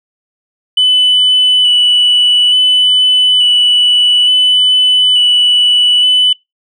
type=tone with vibrato; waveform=sine; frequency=2980 Hz; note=F#7; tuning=12 cents sharp; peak=-4 dBFS; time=0.77-6.33 s; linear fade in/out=5 ms; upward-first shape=square; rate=0.57 Hz; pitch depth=12 cents each way; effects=noise-tail reverb RT60 0.2 s tail -24 dB re dry + tanh soft clip ceiling -3 dBFS